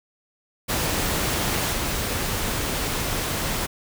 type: noise with level steps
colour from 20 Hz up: pink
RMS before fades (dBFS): -24 / -26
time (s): 0.68-3.67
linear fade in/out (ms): 20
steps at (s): 1.72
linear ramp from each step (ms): 20
effects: none